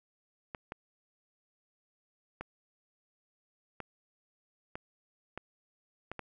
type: clicks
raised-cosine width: 0.5 ms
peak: -24 dBFS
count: 8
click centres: 0.548 / 0.721 / 2.41 / 3.803 / 4.755 / 5.376 / 6.116 / 6.193 s
effects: none